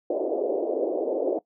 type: band-pass noise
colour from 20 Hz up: white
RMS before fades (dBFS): -26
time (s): 0.1-1.39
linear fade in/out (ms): 5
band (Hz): 310 to 620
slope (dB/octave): 48
effects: noise-tail reverb RT60 0.1 s tail -19 dB re dry